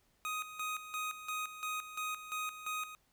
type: tone with tremolo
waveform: 25% pulse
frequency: 1250 Hz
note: D#6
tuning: 8 cents sharp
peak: -32 dBFS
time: 0.25-2.95 s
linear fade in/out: 0 ms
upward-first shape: square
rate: 2.9 Hz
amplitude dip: 70%
effects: pink hiss -73 dBFS RMS until 3.12 s